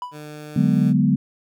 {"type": "tone with exponential decay", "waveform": "triangle", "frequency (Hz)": 989, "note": "B5", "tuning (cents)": 2, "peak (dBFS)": -22, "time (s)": [0.02, 0.25], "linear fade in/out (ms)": 1, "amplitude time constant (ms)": 50}
{"type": "tone", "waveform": "15% pulse", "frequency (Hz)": 150.5, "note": "D3", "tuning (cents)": 43, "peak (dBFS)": -28, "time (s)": [0.11, 0.94], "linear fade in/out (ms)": 50}
{"type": "chord", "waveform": "sine", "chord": "G# half-diminished seventh", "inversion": "second", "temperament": "equal", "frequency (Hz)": [146.83, 185, 207.7, 246.9], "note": ["D3", "F#3", "G#3", "B3"], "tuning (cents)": [0, 0, 0, 0], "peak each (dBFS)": -20, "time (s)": [0.56, 1.16], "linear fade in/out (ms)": 5}
{"effects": []}